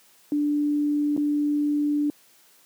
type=tone with dropouts; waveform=sine; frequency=293.7 Hz; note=D4; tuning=in tune; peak=-20 dBFS; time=0.32-2.1 s; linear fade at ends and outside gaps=1 ms; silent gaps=1.165-1.176 s; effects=white hiss -57 dBFS RMS until 2.65 s + high-pass 150 Hz 12 dB/octave